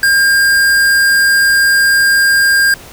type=tone; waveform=square; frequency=1606 Hz; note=G6; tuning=41 cents sharp; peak=-8 dBFS; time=0.03-2.74 s; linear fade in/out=2 ms; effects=pink hiss -35 dBFS RMS until 2.92 s